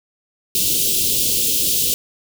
white band-stop noise, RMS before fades -18 dBFS, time 0.55-1.94 s, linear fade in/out 0 ms, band 500 to 2800 Hz, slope 48 dB/octave, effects none

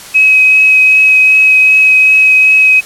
sine tone with vibrato, 2544 Hz, D#7, 38 cents sharp, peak -3 dBFS, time 0.14-2.81 s, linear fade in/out 20 ms, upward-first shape triangle, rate 2.6 Hz, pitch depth 11 cents each way, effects white hiss -30 dBFS RMS until 2.85 s + low-pass 11000 Hz 12 dB/octave

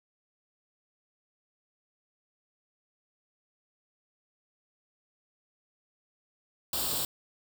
white noise with comb filter, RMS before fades -31 dBFS, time 6.73-7.05 s, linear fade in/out 2 ms, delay 0.24 ms, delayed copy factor +0.7, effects none

